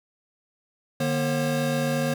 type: tone cluster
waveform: square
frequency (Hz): 150.3 / 239.1 / 537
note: D3 / A#3 / C5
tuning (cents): +40 / +44 / +45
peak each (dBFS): -28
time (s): 1-2.14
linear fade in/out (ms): 5
effects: none